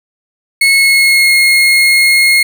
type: tone with pitch glide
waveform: 35% pulse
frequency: 2187 to 2152 Hz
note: C#7 to C7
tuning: -24 to +48 cents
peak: -4 dBFS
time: 0.61-2.43 s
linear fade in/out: 5 ms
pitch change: -28 cents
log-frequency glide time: 0.74-1.34 s
effects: none